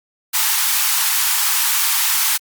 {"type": "high-pass noise", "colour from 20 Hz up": "white", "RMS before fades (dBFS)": -17, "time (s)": [0.33, 2.38], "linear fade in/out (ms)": 20, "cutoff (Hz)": 800, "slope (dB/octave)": 96, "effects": ["Opus 48 kbps"]}